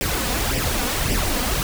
pink noise with flanger, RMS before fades -22 dBFS, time 0.01-1.63 s, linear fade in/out 0 ms, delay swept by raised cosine 0.37 to 4.17 ms, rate 1.8 Hz, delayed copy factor +0.7, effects none

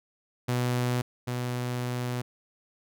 sawtooth tone pair in turn, 123.47 / 123.47 Hz, B2 / B2, 0 / 0 cents, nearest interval unison, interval 0 cents, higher neither, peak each -21 / -25 dBFS, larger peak first, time 0.48-1.02 / 1.27-2.22 s, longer second, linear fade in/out 10 ms, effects none

